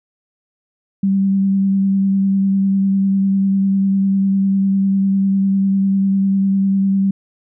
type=tone with vibrato; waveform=sine; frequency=194.8 Hz; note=G3; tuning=11 cents flat; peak=-12 dBFS; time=1.03-7.11 s; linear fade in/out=5 ms; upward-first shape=triangle; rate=10 Hz; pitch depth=18 cents each way; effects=none